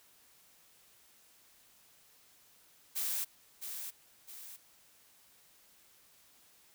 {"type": "noise with echo", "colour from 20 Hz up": "blue", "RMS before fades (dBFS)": -35, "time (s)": [2.95, 3.25], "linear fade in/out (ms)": 20, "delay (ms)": 660, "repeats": 2, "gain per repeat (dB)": -7, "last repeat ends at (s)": 4.57, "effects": ["white hiss -64 dBFS RMS until 6.74 s"]}